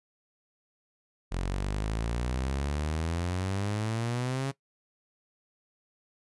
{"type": "exponential sweep", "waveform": "sawtooth", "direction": "up", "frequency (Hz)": [43.51, 138.59], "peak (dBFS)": -25, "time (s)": [1.31, 4.52], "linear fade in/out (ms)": 20, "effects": ["noise-tail reverb RT60 0.1 s tail -18 dB re dry", "resampled to 24000 Hz"]}